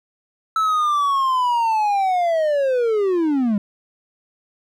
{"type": "linear sweep", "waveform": "triangle", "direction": "down", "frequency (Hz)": [1318.5, 196], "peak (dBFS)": -14, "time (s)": [0.56, 3.58], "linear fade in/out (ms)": 2, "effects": []}